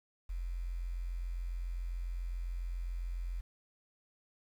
sine tone with quantisation, 43.65 Hz, F1, in tune, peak -35 dBFS, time 0.29-3.41 s, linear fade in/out 10 ms, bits 10, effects none

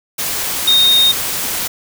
sine tone in noise, 3700 Hz, A#7, 14 cents flat, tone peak -8 dBFS, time 0.67-1.12 s, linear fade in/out 10 ms, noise white, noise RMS -20 dBFS, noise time 0.18-1.68 s, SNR +9 dB, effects none

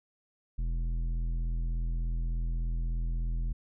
triangle tone with tanh clipping, 41.7 Hz, E1, 21 cents sharp, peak -30 dBFS, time 0.58-3.53 s, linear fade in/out 10 ms, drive 14 dB, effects none

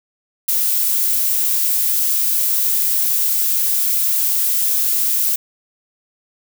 violet noise, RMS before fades -17 dBFS, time 0.48-5.36 s, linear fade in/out 5 ms, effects none

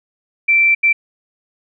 sine tone bursts at uneven times, 2342 Hz, D7, 5 cents flat, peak -9 dBFS, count 2, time 0.48-0.75 / 0.83-0.93 s, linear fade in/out 10 ms, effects none

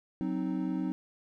triangle chord, C diminished, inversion second, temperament equal, 185 / 261.6 / 311.1 Hz, Gb3 / C4 / Eb4, 0 / 0 / 0 cents, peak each -32 dBFS, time 0.21-0.92 s, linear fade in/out 0 ms, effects none

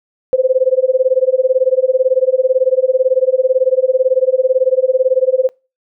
sine tone with tremolo, 517 Hz, C5, 21 cents flat, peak -6 dBFS, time 0.33-5.49 s, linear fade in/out 0 ms, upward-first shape sine, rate 18 Hz, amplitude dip 100%, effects noise-tail reverb RT60 0.3 s tail -24 dB re dry

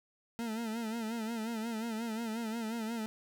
40% pulse tone with vibrato, 225.7 Hz, A3, 44 cents sharp, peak -34 dBFS, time 0.39-3.06 s, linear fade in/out 0 ms, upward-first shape sine, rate 5.6 Hz, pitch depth 76 cents each way, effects none

